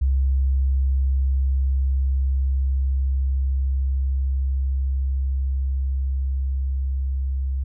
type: tone with level ramp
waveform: sine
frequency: 66.7 Hz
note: C2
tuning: 34 cents sharp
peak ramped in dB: -16 to -21 dBFS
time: 0.01-7.64 s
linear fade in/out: 10 ms
effects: none